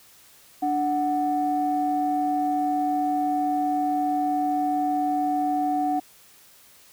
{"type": "tone pair together", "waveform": "sine", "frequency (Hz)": [294.1, 741.1], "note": ["D4", "F#5"], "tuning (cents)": [3, 3], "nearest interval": "octave + major third", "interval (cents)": 1600, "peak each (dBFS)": [-25, -22], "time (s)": [0.62, 6], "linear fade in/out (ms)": 10, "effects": ["tanh soft clip ceiling -14 dBFS", "white hiss -53 dBFS RMS until 6.92 s"]}